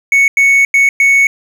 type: tone bursts at uneven times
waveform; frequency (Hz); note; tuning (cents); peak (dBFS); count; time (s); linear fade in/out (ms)
triangle; 2217; C#7; 0; -4; 4; 0.12-0.28 / 0.37-0.65 / 0.74-0.89 / 1-1.27; 2
effects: 7-bit